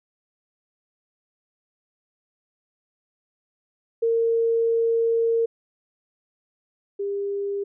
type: tone pair in turn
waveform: sine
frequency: 458.9 / 400.9 Hz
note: A#4 / G4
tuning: -27 / +39 cents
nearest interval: major second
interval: 234 cents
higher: first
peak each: -18 / -24 dBFS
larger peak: first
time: 4.02-5.46 / 6.99-7.64 s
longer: first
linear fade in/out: 10 ms
effects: none